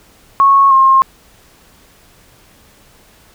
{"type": "tone pair in turn", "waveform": "sine", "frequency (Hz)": [1100, 1067.5], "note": ["C#6", "C6"], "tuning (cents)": [-14, 34], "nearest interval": "minor second", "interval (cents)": 52, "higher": "first", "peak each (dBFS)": -5, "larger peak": "neither", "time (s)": [[0.4, 0.71], [0.71, 1.02]], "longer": "neither", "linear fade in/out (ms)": 0, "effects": ["pink hiss -47 dBFS RMS until 3.34 s"]}